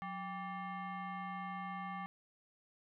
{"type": "tone with frequency modulation", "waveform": "sine", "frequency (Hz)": 183, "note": "F#3", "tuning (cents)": -19, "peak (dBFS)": -40, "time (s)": [0.02, 2.06], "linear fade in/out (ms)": 0, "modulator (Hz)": 977, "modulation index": 1.5, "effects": []}